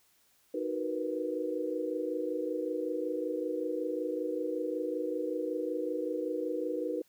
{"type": "chord", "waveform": "sine", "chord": "B major seventh", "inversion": "first", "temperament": "equal with one note detuned", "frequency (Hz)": [311.1, 370, 468.6, 493.9], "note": ["D#4", "F#4", "A#4", "B4"], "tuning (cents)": [0, 0, 9, 0], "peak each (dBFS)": [-36, -38, -38, -35], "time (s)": [0.54, 7.02], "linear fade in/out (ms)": 5, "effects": ["white hiss -68 dBFS RMS until 7.08 s"]}